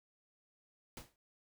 pink noise with exponential decay, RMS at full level -45 dBFS, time 0.97-1.16 s, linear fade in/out 1 ms, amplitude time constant 40 ms, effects none

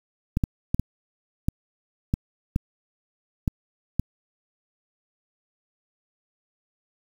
clicks, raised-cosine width 5 ms, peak -9 dBFS, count 9, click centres 0.371 / 0.438 / 0.745 / 0.796 / 1.485 / 2.139 / 2.561 / 3.478 / 3.996 s, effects 7-bit

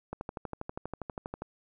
click train, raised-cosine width 1 ms, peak -22 dBFS, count 17, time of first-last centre 0.13-1.42 s, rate 12.4 Hz, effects none

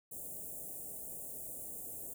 white band-stop noise, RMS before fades -45 dBFS, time 0.11-2.14 s, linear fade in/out 10 ms, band 720 to 7600 Hz, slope 48 dB/octave, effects none

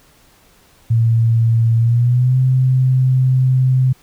sine tone with pitch glide, 114.6 to 129.38 Hz, A#2 to C3, -29 to -19 cents, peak -10 dBFS, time 0.9-3.93 s, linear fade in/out 10 ms, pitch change +210 cents, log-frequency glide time 1.78-2.38 s, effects pink hiss -51 dBFS RMS until 4.02 s

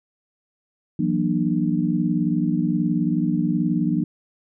sine tone cluster, 166.2 / 184.9 / 237.3 / 299.7 Hz, E3 / F#3 / A#3 / D4, +15 / -1 / +31 / +35 cents, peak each -24 dBFS, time 0.99-4.04 s, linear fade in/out 5 ms, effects none

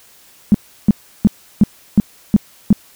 sine tone bursts, 207.7 Hz, G#3, in tune, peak -4 dBFS, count 7, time 0.52-2.728 s, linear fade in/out 0 ms, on 24 ms, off 340 ms, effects white hiss -47 dBFS RMS until 2.95 s

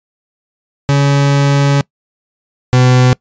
40% pulse tone pair in turn, 141 / 126.34 Hz, C#3 / B2, +30 / +40 cents, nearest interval major second, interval 190 cents, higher first, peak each -7 / -5 dBFS, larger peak second, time 0.89-1.81 / 2.73-3.13 s, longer first, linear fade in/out 0 ms, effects noise-tail reverb RT60 0.1 s tail -23 dB re dry + resampled to 16000 Hz

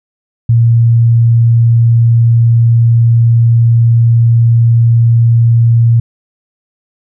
sine tone, 116.4 Hz, A#2, 2 cents flat, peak -4 dBFS, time 0.49-6 s, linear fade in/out 5 ms, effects none

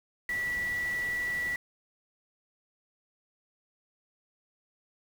sine tone in noise, 1952 Hz, B6, 21 cents flat, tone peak -29 dBFS, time 0.29-1.56 s, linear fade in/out 2 ms, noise pink, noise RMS -45 dBFS, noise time 0.29-1.56 s, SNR +13 dB, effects none

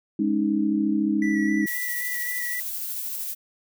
sine chord, Ab suspended fourth, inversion none, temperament equal, 207.7 / 277.2 / 311.1 Hz, Ab3 / Db4 / Eb4, 0 / 0 / 0 cents, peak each -24 / -27 / -23 dBFS, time 0.19-1.66 s, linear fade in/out 5 ms
triangle tone with vibrato, 1955 Hz, B6, 18 cents flat, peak -27 dBFS, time 1.22-2.6 s, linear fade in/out 2 ms, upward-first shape square, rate 3.8 Hz, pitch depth 15 cents each way
violet noise with tremolo, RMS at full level -30 dBFS, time 1.66-3.35 s, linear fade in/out 20 ms, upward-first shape sine, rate 13 Hz, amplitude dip 25%
effects none

